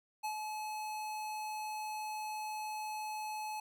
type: tone with ADSR envelope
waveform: square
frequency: 857 Hz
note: A5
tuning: 46 cents flat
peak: -35 dBFS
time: 0.23-3.6 s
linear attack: 18 ms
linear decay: 91 ms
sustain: -4 dB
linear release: 4 ms
effects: none